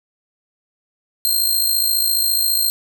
10% pulse tone with amplitude modulation, 4186 Hz, C8, in tune, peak -6 dBFS, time 1.25-2.7 s, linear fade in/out 0 ms, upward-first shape sine, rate 54.6 Hz, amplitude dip 55%, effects 8-bit

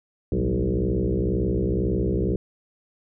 sine tone with frequency modulation, 130.81 Hz, C3, in tune, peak -20 dBFS, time 0.32-2.36 s, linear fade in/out 2 ms, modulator 62 Hz, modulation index 5.2, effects none

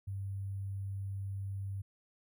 sine tone with sample-and-hold, 98 Hz, G2, in tune, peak -36 dBFS, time 0.07-1.82 s, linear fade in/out 10 ms, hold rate 11025 Hz, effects none

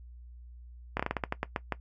slowing click train, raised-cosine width 0.5 ms, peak -14 dBFS, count 11, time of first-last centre 0.97-1.723 s, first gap 25 ms, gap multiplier 1.23, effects noise-tail reverb RT60 0.1 s tail -17 dB re dry + added 60 Hz sine -46 dBFS peak until 1.8 s

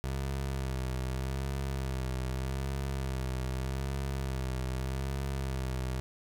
25% pulse tone with vibrato, 66 Hz, C2, 16 cents sharp, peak -28 dBFS, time 0.04-6 s, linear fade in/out 0 ms, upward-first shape sine, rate 0.82 Hz, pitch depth 49 cents each way, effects 9-bit

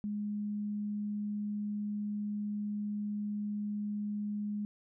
sine tone, 207.7 Hz, G#3, in tune, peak -33 dBFS, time 0.04-4.65 s, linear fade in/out 0 ms, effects none

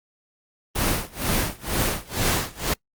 pink noise with tremolo, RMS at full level -21 dBFS, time 0.75-2.74 s, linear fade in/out 10 ms, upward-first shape sine, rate 2.1 Hz, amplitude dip 95%, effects noise-tail reverb RT60 0.1 s tail -25 dB re dry + Opus 24 kbps

